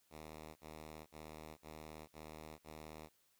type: tone bursts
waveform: 5% pulse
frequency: 77.78 Hz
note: D#2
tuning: in tune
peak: -39 dBFS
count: 6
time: 0.1-3.095 s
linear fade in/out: 50 ms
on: 460 ms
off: 47 ms
effects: white hiss -75 dBFS RMS until 3.39 s